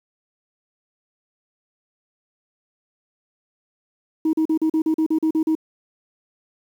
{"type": "tone bursts", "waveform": "sine", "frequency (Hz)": 316.8, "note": "D#4", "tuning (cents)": 31, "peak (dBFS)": -14, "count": 11, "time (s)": [4.25, 5.552], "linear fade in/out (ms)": 5, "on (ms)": 82, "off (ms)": 40, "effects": ["tanh soft clip ceiling -14 dBFS", "8-bit"]}